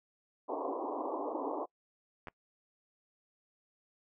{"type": "band-pass noise", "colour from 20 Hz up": "pink", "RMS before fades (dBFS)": -37, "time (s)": [0.48, 1.66], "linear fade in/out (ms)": 20, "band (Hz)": [270, 1100], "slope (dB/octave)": 96}
{"type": "clicks", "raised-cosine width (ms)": 0.5, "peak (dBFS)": -29, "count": 2, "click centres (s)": [2.272, 2.284]}
{"effects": ["noise-tail reverb RT60 0.1 s tail -24 dB re dry"]}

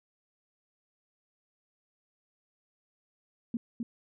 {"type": "tone with echo", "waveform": "sine", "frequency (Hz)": 233.1, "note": "A#3", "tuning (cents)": 0, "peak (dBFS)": -28, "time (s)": [3.54, 3.57], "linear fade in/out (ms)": 2, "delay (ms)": 260, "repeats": 1, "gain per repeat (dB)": -3, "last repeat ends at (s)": 3.83, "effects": []}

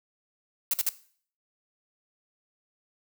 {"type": "noise bursts", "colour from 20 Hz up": "blue", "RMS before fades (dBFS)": -25, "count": 3, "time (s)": [0.71, 0.891], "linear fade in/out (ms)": 2, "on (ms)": 27, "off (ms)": 50, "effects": ["noise-tail reverb RT60 0.5 s tail -17 dB re dry"]}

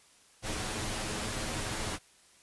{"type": "noise with comb filter", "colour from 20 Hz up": "pink", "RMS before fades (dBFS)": -35, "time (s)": [0.42, 1.99], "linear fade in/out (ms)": 50, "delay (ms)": 9.4, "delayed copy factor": 0.5, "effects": ["white hiss -61 dBFS RMS until 2.42 s", "resampled to 24000 Hz"]}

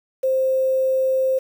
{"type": "tone with quantisation", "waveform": "sine", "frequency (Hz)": 525, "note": "C5", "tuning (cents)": 6, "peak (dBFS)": -16, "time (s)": [0.23, 1.39], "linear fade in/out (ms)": 10, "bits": 7, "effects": []}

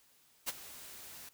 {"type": "noise with ADSR envelope", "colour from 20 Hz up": "white", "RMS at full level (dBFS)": -34, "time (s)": [0.46, 1.29], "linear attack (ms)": 27, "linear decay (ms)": 27, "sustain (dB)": -16, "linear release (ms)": 4, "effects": ["white hiss -67 dBFS RMS until 1.33 s"]}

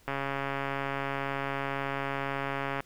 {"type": "click train", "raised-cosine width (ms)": 0.5, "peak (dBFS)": -17, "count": 377, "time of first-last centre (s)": [0.08, 2.805], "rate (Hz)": 138, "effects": ["pink hiss -61 dBFS RMS until 2.85 s"]}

